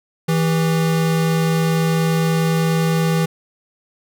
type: tone pair together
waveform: square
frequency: 163.2 / 399.8 Hz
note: E3 / G4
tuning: -17 / +34 cents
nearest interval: octave + major third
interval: 1551 cents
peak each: -16 / -26 dBFS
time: 0.28-3.26 s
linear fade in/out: 10 ms
effects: none